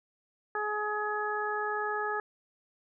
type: harmonic tone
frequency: 421.3 Hz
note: G#4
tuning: 25 cents sharp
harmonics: 1 / 2 / 3 / 4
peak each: -35 / -35 / -35 / -35 dBFS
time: 0.55-2.2 s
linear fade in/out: 2 ms
effects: none